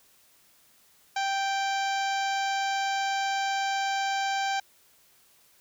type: harmonic tone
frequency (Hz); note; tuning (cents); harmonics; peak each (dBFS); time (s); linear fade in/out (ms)
784; G5; 0; 1 / 2 / 3 / 4 / 5 / 6 / 7 / 8 / 9; -27 / -33 / -37 / -39 / -41 / -43 / -44 / -45 / -46; 1.16-4.6; 5
effects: white hiss -61 dBFS RMS until 5.6 s